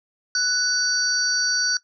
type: tone cluster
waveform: sine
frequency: 1487 / 4569 / 5760 Hz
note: F#6 / D8 / F#8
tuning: +8 / -48 / -47 cents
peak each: -23 dBFS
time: 0.35-1.77 s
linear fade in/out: 2 ms
effects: noise-tail reverb RT60 0.1 s tail -18 dB re dry